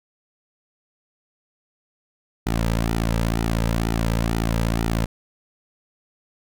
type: tone with flanger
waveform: sawtooth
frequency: 56.4 Hz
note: A1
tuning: 44 cents sharp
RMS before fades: -22 dBFS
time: 2.46-5.06 s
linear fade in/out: 10 ms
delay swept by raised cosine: 1.8 to 2.8 ms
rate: 2.1 Hz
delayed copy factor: -0.65
effects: none